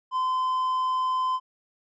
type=tone; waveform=triangle; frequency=1027 Hz; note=C6; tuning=33 cents flat; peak=-21 dBFS; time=0.11-1.4 s; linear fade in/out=50 ms; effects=resampled to 16000 Hz